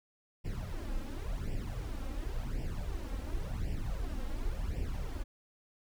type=noise with flanger; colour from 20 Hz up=brown; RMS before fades=-36 dBFS; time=0.44-5.24 s; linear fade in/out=20 ms; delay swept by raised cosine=0.38 to 3.78 ms; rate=0.92 Hz; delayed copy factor=+0.75; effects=none